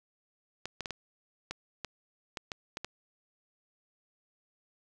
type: clicks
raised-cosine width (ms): 0.2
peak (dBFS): -19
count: 10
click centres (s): 0.656 / 0.807 / 0.858 / 0.907 / 1.51 / 1.847 / 2.372 / 2.518 / 2.771 / 2.846
effects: none